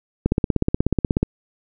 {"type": "click train", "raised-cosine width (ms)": 3, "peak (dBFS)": -4, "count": 17, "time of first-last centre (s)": [0.26, 1.23], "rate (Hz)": 16.5, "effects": []}